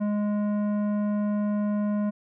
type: tone with tanh clipping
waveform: sine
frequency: 207.6 Hz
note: G#3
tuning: in tune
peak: -25 dBFS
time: 0-2.11 s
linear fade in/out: 20 ms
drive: 12 dB
effects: none